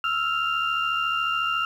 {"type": "tone cluster", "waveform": "sine", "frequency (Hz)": [1308, 1382, 2788], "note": ["E6", "F6", "F7"], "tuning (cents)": [-14, -19, -4], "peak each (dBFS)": -26, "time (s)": [0.04, 1.65], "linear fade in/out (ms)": 2, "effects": ["tanh soft clip ceiling -15 dBFS", "9-bit"]}